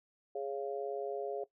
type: harmonic tone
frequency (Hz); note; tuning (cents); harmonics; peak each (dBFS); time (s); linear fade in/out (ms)
138.59; C#3; 0; 3 / 4 / 5; -38 / -40 / -42; 0.35-1.44; 5
effects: noise-tail reverb RT60 0.1 s tail -17 dB re dry